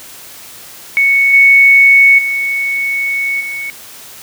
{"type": "tone with level steps", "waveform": "sine", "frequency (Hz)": 2217, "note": "C#7", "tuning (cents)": 0, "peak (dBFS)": [-7, -3, -13, -19], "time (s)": [0.97, 3.7], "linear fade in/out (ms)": 0, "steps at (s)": [1.33, 2.18, 3.4], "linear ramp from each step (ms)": 10, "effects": ["white hiss -34 dBFS RMS until 4.22 s", "high-pass 60 Hz 12 dB/octave"]}